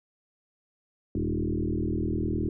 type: tone with frequency modulation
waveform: sine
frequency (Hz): 203.3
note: G#3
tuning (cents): -37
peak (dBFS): -25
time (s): 1.15-2.49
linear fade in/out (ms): 2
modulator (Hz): 39.7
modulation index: 4.2
effects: none